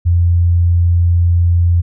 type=tone; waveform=sine; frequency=86.4 Hz; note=F2; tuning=18 cents flat; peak=-8 dBFS; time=0.05-1.82 s; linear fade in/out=20 ms; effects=none